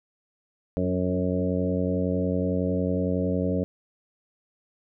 harmonic tone with a mistuned harmonic, 90.9 Hz, F#2, 30 cents flat, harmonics 1 / 2 / 3 / 4 / 5 / 6 / 7, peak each -30 / -27 / -29 / -38 / -31 / -31 / -36 dBFS, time 0.77-3.64 s, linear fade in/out 0 ms, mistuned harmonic 3, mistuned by +24 cents, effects none

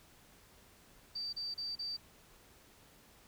sine tone bursts, 4645 Hz, D8, 20 cents flat, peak -37 dBFS, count 4, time 1.15-1.969 s, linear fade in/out 10 ms, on 180 ms, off 33 ms, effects pink hiss -62 dBFS RMS until 3.27 s

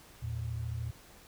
sine tone pair together, 82.5 / 116.22 Hz, E2 / A#2, +2 / -5 cents, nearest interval tritone, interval 593 cents, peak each -38 / -35 dBFS, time 0.22-0.91 s, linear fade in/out 10 ms, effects pink hiss -56 dBFS RMS until 1.27 s

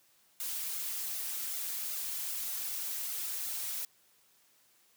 blue noise with flanger, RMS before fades -37 dBFS, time 0.4-3.85 s, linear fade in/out 2 ms, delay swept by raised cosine 1.4 to 6.4 ms, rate 2.6 Hz, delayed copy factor +0.8, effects white hiss -67 dBFS RMS until 4.96 s + high-pass 100 Hz 12 dB/octave

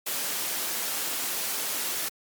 white noise, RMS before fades -30 dBFS, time 0.06-2.09 s, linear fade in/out 10 ms, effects high-pass 200 Hz 12 dB/octave + Opus 48 kbps

